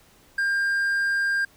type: tone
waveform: triangle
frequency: 1600 Hz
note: G6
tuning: 35 cents sharp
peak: -19 dBFS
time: 0.38-1.45 s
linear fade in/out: 5 ms
effects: pink hiss -56 dBFS RMS until 1.56 s